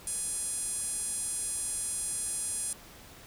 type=tone with band-pass filter; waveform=5% pulse; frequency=837 Hz; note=G#5; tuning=13 cents sharp; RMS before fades=-34 dBFS; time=0.07-2.73 s; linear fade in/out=2 ms; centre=9500 Hz; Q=6.1; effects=pink hiss -51 dBFS RMS until 3.26 s